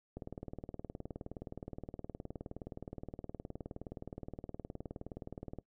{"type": "click train", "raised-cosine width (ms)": 2, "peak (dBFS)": -29, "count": 105, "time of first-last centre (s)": [0.17, 5.587], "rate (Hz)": 19.2, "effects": ["noise-tail reverb RT60 0.1 s tail -20 dB re dry"]}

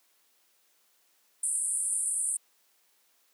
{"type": "band-pass noise", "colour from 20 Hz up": "white", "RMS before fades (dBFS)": -30, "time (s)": [1.43, 2.37], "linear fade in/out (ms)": 5, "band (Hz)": [8500, 9900], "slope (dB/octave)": 96, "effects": ["white hiss -68 dBFS RMS until 3.33 s", "high-pass 300 Hz 12 dB/octave"]}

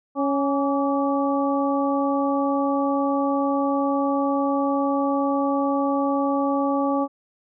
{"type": "harmonic tone with a mistuned harmonic", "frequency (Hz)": 277.8, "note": "C#4", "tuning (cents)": 4, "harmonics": [1, 2, 3, 4], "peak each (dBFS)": [-22, -25, -27, -28], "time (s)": [0.15, 7.08], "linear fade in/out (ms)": 50, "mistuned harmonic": 4, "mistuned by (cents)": 57, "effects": []}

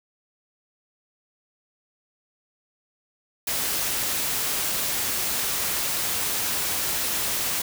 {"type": "noise", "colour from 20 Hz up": "white", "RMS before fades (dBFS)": -26, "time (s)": [3.47, 7.62], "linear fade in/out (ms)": 5, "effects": []}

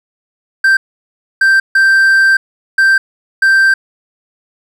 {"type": "tone bursts at uneven times", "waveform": "triangle", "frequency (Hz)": 1568, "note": "G6", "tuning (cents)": 0, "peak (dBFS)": -4, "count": 5, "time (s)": [[0.64, 0.77], [1.41, 1.6], [1.75, 2.37], [2.78, 2.98], [3.42, 3.74]], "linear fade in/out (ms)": 5, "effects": []}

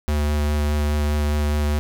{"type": "tone with vibrato", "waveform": "square", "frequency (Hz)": 74.2, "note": "D2", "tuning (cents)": 18, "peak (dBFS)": -19, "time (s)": [0.08, 1.79], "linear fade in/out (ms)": 0, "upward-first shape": "triangle", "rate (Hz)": 4.9, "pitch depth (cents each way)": 14, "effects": []}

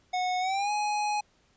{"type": "tone with pitch glide", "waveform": "square", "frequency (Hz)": [732, 836], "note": ["F#5", "G#5"], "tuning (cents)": [-19, 11], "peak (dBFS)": -27, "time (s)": [0.13, 1.21], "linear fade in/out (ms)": 10, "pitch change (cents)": 230, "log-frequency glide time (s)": [0.4, 0.71], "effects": ["pink hiss -66 dBFS RMS until 1.56 s", "resampled to 16000 Hz"]}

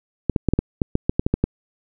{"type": "clicks", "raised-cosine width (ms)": 3, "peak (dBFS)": -4, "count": 12, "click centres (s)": [0.297, 0.362, 0.487, 0.536, 0.59, 0.818, 0.954, 1.095, 1.195, 1.265, 1.34, 1.44], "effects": []}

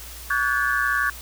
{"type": "tone cluster", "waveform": "sine", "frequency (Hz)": [1135, 1469, 1601, 1719], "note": ["C#6", "F#6", "G6", "A6"], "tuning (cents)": [41, -13, 36, -41], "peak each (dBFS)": -25, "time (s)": [0.3, 1.1], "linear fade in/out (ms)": 5, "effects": ["added 60 Hz sine -40 dBFS peak until 1.21 s", "white hiss -40 dBFS RMS until 1.21 s"]}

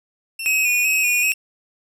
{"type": "tone with pitch glide", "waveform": "sawtooth", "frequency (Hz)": [2700, 2733], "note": ["E7", "F7"], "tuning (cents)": [41, -38], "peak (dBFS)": -23, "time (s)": [0.39, 1.34], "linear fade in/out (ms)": 5, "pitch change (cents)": 21, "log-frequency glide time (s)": [0.88, 1.07]}
{"type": "tone with vibrato", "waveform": "square", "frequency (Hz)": 2500, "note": "D#7", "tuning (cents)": 8, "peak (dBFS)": -17, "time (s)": [0.46, 1.32], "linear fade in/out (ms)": 0, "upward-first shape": "square", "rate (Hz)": 2.6, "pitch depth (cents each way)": 30}
{"effects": []}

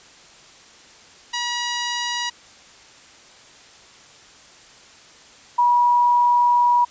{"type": "tone pair in turn", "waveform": ["10% pulse", "sine"], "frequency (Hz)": [963, 967.2], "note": ["B5", "B5"], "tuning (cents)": [-44, -36], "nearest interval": "unison", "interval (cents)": 8, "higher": "second", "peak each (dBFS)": [-14, -13], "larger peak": "second", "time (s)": [[1.33, 2.3], [5.58, 6.85]], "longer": "second", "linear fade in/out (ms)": 10, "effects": ["white hiss -47 dBFS RMS until 6.9 s", "resampled to 16000 Hz"]}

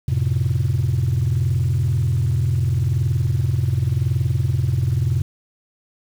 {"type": "chord", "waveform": "sine", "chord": "F major", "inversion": "none", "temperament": "equal with one note detuned", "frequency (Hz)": [88.94, 110, 130.81], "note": ["F2", "A2", "C3"], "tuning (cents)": [32, 0, 0], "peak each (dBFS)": [-20, -20, -18], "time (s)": [0.08, 5.22], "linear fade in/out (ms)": 5, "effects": ["tanh soft clip ceiling -12 dBFS", "7-bit"]}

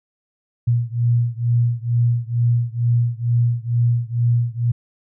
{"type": "beating tone pair", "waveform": "sine", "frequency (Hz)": [118.1, 120.3], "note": ["A#2", "B2"], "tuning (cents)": [23, -45], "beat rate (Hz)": 2.2, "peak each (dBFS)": [-18, -19], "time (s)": [0.67, 4.72], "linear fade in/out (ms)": 10, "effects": []}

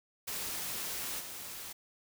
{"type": "noise with level steps", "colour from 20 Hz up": "white", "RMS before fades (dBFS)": [-38, -44], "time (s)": [0.27, 1.73], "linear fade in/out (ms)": 10, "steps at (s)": 1.19, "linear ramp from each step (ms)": 20, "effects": []}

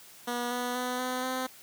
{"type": "tone with pitch steps", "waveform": "10% pulse", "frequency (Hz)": [242, 245.8, 249.7, 253.6, 257.6], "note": ["B3", "B3", "B3", "B3", "C4"], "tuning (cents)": [-35, -8, 19, 46, -27], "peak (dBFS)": -22, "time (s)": [0.27, 1.47], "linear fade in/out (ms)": 10, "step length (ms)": 240, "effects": ["white hiss -52 dBFS RMS until 1.62 s", "high-pass 80 Hz 12 dB/octave"]}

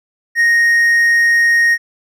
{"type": "tone", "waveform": "triangle", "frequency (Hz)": 1864.7, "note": "A#6", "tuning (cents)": 0, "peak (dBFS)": -7, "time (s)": [0.35, 1.78], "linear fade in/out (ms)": 50, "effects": []}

